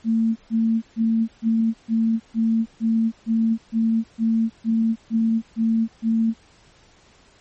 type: tone bursts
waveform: sine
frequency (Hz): 225.4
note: A3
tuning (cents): +42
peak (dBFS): -16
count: 14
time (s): 0.04-6.34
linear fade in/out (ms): 50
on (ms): 320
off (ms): 140
effects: pink hiss -54 dBFS RMS until 7.4 s + MP3 32 kbps